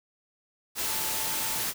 sine tone in noise, 880 Hz, A5, in tune, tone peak -41 dBFS, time 0.83-1.65 s, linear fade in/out 50 ms, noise white, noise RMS -30 dBFS, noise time 0.75-1.74 s, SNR -14 dB, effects none

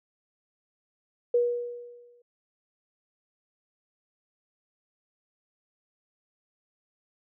sine tone with exponential decay, 481.6 Hz, B4, 44 cents flat, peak -18 dBFS, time 1.34-2.22 s, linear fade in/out 5 ms, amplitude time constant 190 ms, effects none

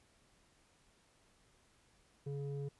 square tone with low-pass filter, 140.8 Hz, C#3, 27 cents sharp, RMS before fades -41 dBFS, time 2.26-2.69 s, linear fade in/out 10 ms, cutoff 350 Hz, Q 4.5, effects pink hiss -70 dBFS RMS until 2.79 s + resampled to 24000 Hz

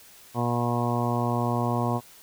harmonic tone, 120 Hz, B2, 49 cents flat, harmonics 1 / 2 / 3 / 4 / 5 / 6 / 7 / 8 / 9, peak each -27 / -29 / -34 / -35 / -35 / -32 / -36 / -33 / -34 dBFS, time 0.34-2.01 s, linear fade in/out 50 ms, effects white hiss -51 dBFS RMS until 2.22 s

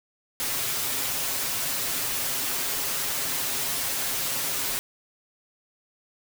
white noise with comb filter, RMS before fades -28 dBFS, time 0.4-4.79 s, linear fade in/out 0 ms, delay 7.4 ms, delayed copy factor +0.7, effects none

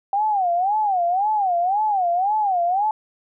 sine tone with vibrato, 771 Hz, G5, 29 cents flat, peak -17 dBFS, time 0.13-2.91 s, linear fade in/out 2 ms, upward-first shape sine, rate 1.9 Hz, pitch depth 200 cents each way, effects none

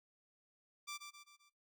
10% pulse tone with echo, 1174.7 Hz, D6, in tune, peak -35 dBFS, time 0.87-0.98 s, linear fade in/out 20 ms, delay 130 ms, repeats 4, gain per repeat -6 dB, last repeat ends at 1.5 s, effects noise-tail reverb RT60 0.2 s tail -18 dB re dry

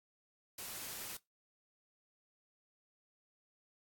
white noise, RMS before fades -45 dBFS, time 0.58-1.17 s, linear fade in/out 5 ms, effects noise-tail reverb RT60 0.2 s tail -23 dB re dry + AAC 64 kbps

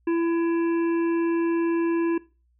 harmonic tone, 335.3 Hz, E4, 30 cents sharp, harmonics 1 / 3 / 5 / 7 / 8, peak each -20 / -35 / -38 / -47 / -44 dBFS, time 0.07-2.18 s, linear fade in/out 5 ms, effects noise-tail reverb RT60 0.3 s tail -20 dB re dry + added 60 Hz sine -62 dBFS peak until 2.59 s

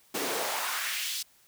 pink noise with high-pass filter sweep, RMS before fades -32 dBFS, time 0.14-1.23 s, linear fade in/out 10 ms, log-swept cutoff 270 to 4400 Hz, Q 1.6, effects white hiss -62 dBFS RMS until 1.47 s

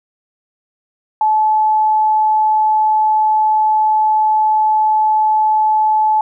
sine tone, 863 Hz, A5, 34 cents flat, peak -10 dBFS, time 1.21-6.21 s, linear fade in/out 2 ms, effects none

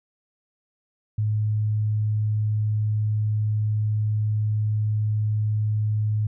sine tone, 106.8 Hz, G#2, 49 cents sharp, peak -20 dBFS, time 1.18-6.27 s, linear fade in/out 5 ms, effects none

